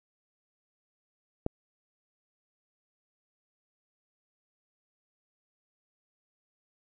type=click; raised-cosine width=2 ms; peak=-15 dBFS; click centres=1.464 s; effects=none